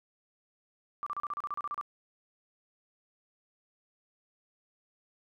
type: tone bursts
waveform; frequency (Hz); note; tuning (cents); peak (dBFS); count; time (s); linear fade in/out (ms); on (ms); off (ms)
sine; 1174.7; D6; 0; -32; 12; 1.03-1.812; 0; 34; 34
effects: none